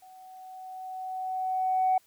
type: tone with level ramp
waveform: sine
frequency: 749 Hz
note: F#5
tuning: 21 cents sharp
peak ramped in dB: -49 to -19 dBFS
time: 0.02-1.98 s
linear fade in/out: 5 ms
effects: tanh soft clip ceiling -17 dBFS + white hiss -64 dBFS RMS until 2.06 s